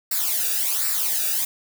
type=noise with flanger; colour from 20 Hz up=blue; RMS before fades=-23 dBFS; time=0.11-1.45 s; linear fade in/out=5 ms; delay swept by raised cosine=0.31 to 0.96 ms; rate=1.3 Hz; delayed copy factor=-0.75; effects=none